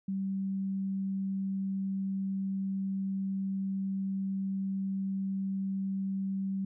sine tone, 193.5 Hz, G3, 22 cents flat, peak -30 dBFS, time 0.08-6.65 s, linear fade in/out 5 ms, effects none

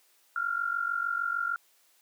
sine tone pair together, 1368 / 1414.6 Hz, F6 / F6, -36 / +22 cents, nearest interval minor second, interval 58 cents, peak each -31 / -30 dBFS, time 0.36-1.56 s, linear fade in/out 2 ms, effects white hiss -65 dBFS RMS until 2.01 s + high-pass 400 Hz 12 dB/octave

